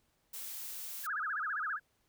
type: noise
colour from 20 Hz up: blue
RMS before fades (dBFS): -43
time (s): 0.33-1.07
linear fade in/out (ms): 10
type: tone with vibrato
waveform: sine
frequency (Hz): 1448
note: F#6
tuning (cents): -38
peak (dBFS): -33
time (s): 1.03-1.8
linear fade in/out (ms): 50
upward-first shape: sine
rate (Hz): 15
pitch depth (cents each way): 290
effects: pink hiss -75 dBFS RMS until 2.08 s